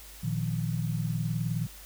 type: chord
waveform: sine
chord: Bb suspended fourth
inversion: none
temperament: just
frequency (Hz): 116.54 / 155.39 / 174.81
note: Bb2 / Eb3 / F3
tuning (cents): 0 / -2 / +2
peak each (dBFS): -31 / -31 / -34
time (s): 0.23-1.67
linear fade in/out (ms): 10
effects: added 50 Hz sine -49 dBFS peak until 1.85 s + white hiss -49 dBFS RMS until 1.85 s